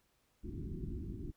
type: low-pass noise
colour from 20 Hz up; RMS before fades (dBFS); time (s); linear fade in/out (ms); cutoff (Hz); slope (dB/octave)
pink; -42; 0.43-1.32; 20; 380; 96
effects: pink hiss -75 dBFS RMS until 1.36 s